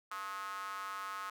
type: tone with high-pass filter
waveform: square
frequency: 97.8 Hz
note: G2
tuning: 4 cents flat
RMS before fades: -42 dBFS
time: 0.11-1.3 s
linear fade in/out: 5 ms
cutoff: 1200 Hz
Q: 7.7
effects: none